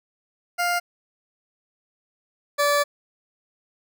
20% pulse tone pair in turn, 702 / 578.5 Hz, F5 / D5, +9 / -26 cents, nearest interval minor third, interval 335 cents, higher first, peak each -16 / -13 dBFS, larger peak second, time 0.58-0.8 / 2.58-2.84 s, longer second, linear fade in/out 20 ms, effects none

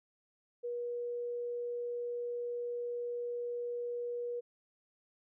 sine tone, 481 Hz, B4, 46 cents flat, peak -35 dBFS, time 0.63-4.41 s, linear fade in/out 20 ms, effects none

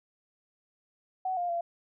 sine tone with pitch steps, 749 / 704 / 685 Hz, F#5 / F5 / F5, +21 / +14 / -34 cents, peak -28 dBFS, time 1.25-1.61 s, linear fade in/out 5 ms, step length 120 ms, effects none

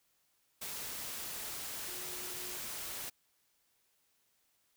sine tone in noise, 362.6 Hz, F#4, 35 cents flat, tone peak -53 dBFS, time 1.87-2.58 s, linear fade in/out 10 ms, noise white, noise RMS -42 dBFS, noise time 0.61-3.1 s, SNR -14 dB, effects white hiss -75 dBFS RMS until 4.76 s

